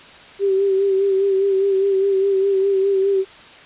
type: tone with vibrato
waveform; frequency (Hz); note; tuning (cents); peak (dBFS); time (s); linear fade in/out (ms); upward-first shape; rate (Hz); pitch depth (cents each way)
sine; 390; G4; -9; -14; 0.39-3.25; 50; sine; 4.9; 39
effects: white hiss -42 dBFS RMS until 3.65 s + resampled to 8000 Hz